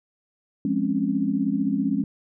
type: chord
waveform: sine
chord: Db major seventh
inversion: first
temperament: equal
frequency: 174.61 / 207.7 / 261.6 / 277.2 Hz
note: F3 / Ab3 / C4 / Db4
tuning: 0 / 0 / 0 / 0 cents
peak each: -30 / -25 / -27 / -25 dBFS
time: 0.65-2.04 s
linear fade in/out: 2 ms
effects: none